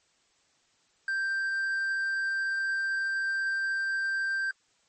triangle tone, 1574 Hz, G6, 7 cents sharp, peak -25 dBFS, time 1.08-4.51 s, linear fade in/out 2 ms, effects white hiss -68 dBFS RMS until 4.88 s + MP3 32 kbps

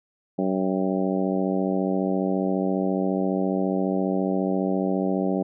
harmonic tone with a mistuned harmonic, 94.6 Hz, F#2, 39 cents sharp, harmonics 2 / 3 / 4 / 5 / 6 / 7 / 8, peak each -25 / -27 / -29 / -33 / -31 / -33 / -35 dBFS, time 0.38-5.43 s, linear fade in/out 10 ms, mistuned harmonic 8, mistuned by +65 cents, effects none

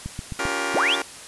click train, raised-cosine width 5 ms, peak -18 dBFS, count 4, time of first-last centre 0.06-0.454 s, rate 7.62 Hz
10% pulse chord, G half-diminished seventh, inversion second, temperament just, 282.2 / 352.8 / 392 / 470.4 Hz, Db4 / F4 / G4 / Bb4, +31 / +18 / 0 / +16 cents, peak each -22 dBFS, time 0.39-1.02 s, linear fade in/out 2 ms
sine linear sweep, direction up, 68 to 3688 Hz, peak -18 dBFS, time 0.74-0.96 s, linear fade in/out 20 ms
effects white hiss -40 dBFS RMS until 1.27 s + resampled to 24000 Hz

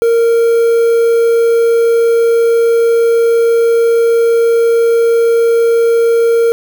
triangle tone with quantisation, 463.1 Hz, A#4, 11 cents flat, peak -5 dBFS, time 0.02-6.52 s, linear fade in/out 0 ms, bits 5, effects none

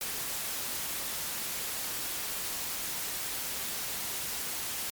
white noise, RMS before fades -35 dBFS, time 0.01-4.9 s, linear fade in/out 2 ms, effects MP3 96 kbps

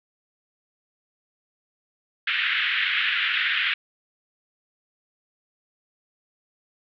pink band-pass noise, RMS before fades -24 dBFS, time 2.27-3.74 s, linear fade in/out 5 ms, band 1500 to 3400 Hz, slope 48 dB/octave, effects none

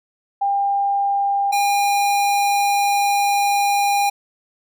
sine / square tone pair in turn, 799 / 807.8 Hz, G5 / G#5, +33 / -48 cents, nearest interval unison, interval 19 cents, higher second, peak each -16 dBFS, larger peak neither, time 0.41-1.52 / 1.52-4.1 s, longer second, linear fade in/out 10 ms, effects none

